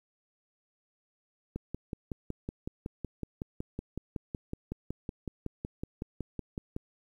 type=click train; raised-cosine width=3 ms; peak=-22 dBFS; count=29; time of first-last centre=1.56-6.764 s; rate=5.38 Hz; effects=10-bit